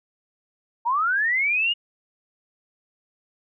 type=linear sweep; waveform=sine; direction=up; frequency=898 to 2900 Hz; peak=-19 dBFS; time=0.85-1.74 s; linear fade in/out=20 ms; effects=none